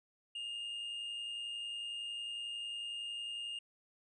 triangle tone with amplitude modulation, 2828 Hz, F7, 21 cents sharp, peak -36 dBFS, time 0.35-3.59 s, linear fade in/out 5 ms, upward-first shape sine, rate 111 Hz, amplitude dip 40%, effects resampled to 24000 Hz

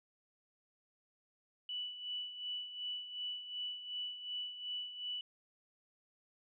sine tone with tremolo, 2964 Hz, F#7, 2 cents sharp, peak -37 dBFS, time 1.69-5.21 s, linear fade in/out 2 ms, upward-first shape sine, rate 2.7 Hz, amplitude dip 65%, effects none

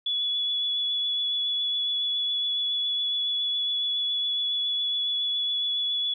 sine tone with vibrato, 3409 Hz, G#7, 45 cents sharp, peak -24 dBFS, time 0.06-6.14 s, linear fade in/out 5 ms, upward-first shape sine, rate 7.2 Hz, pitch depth 12 cents each way, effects none

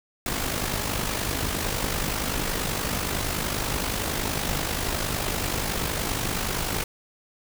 pink noise with amplitude modulation, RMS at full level -25 dBFS, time 0.26-6.84 s, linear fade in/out 2 ms, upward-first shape sine, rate 50.6 Hz, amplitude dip 55%, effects none

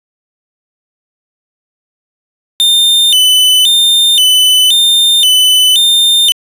45% pulse tone with vibrato, 3300 Hz, G#7, 12 cents flat, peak -5 dBFS, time 2.6-6.32 s, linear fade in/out 0 ms, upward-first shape square, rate 0.95 Hz, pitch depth 160 cents each way, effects resampled to 32000 Hz

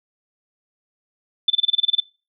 sine tone bursts, 3520 Hz, A7, in tune, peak -12 dBFS, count 11, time 1.48-2.002 s, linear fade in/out 5 ms, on 22 ms, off 28 ms, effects noise-tail reverb RT60 0.3 s tail -22 dB re dry

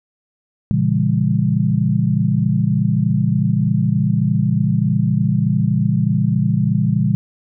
sine chord, A# diminished seventh, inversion none, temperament just, 116.54 / 139.85 / 167.82 / 201.4 Hz, A#2 / C#3 / E3 / G3, 0 / +16 / +31 / +47 cents, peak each -19 dBFS, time 0.71-7.15 s, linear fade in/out 0 ms, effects none

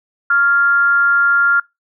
sine tone with frequency modulation, 1396.9 Hz, F6, in tune, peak -10 dBFS, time 0.3-1.6 s, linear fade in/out 5 ms, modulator 277 Hz, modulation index 0.33, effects noise-tail reverb RT60 0.2 s tail -24 dB re dry

